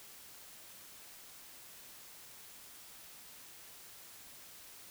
silence, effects white hiss -54 dBFS RMS until 4.9 s

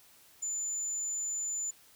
sine tone, 7040 Hz, A8, in tune, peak -32 dBFS, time 0.42-1.71 s, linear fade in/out 10 ms, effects white hiss -60 dBFS RMS until 1.95 s

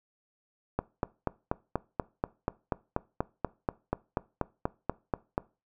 click train, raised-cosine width 1 ms, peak -13 dBFS, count 20, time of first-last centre 0.79-5.379 s, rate 4.14 Hz, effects noise-tail reverb RT60 0.3 s tail -21 dB re dry

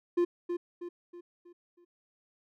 triangle tone with echo, 349.2 Hz, F4, in tune, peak -21 dBFS, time 0.17-0.25 s, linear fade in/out 10 ms, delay 320 ms, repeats 5, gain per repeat -7 dB, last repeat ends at 1.85 s, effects none

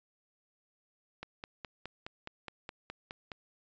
click train, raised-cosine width 0.3 ms, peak -25 dBFS, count 11, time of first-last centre 1.23-3.318 s, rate 4.79 Hz, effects resampled to 16000 Hz

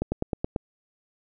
slowing click train, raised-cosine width 2 ms, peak -12 dBFS, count 6, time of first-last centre 0.02-0.562 s, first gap 100 ms, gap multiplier 1.04, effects none

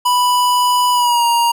square tone with pitch glide, 987.8 to 941 Hz, B5 to A#5, 0 to +16 cents, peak -12 dBFS, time 0.05-1.52 s, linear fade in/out 10 ms, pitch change -84 cents, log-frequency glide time 0.92-1.25 s, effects none

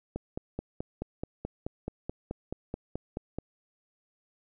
click train, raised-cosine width 2 ms, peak -20 dBFS, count 16, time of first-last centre 0.16-3.386 s, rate 4.65 Hz, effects none

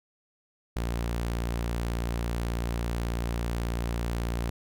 sawtooth tone, 58.27 Hz, A#1, in tune, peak -24 dBFS, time 0.76-4.5 s, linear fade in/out 5 ms, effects none

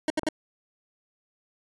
25% pulse tone bursts, 311.1 Hz, D#4, in tune, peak -19 dBFS, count 3, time 0.08-0.288 s, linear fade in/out 2 ms, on 22 ms, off 71 ms
click, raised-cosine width 1 ms, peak -20 dBFS, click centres 0.233 s
effects resampled to 24000 Hz

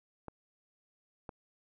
clicks, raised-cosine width 1 ms, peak -28 dBFS, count 2, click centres 0.283 / 1.292 s, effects none

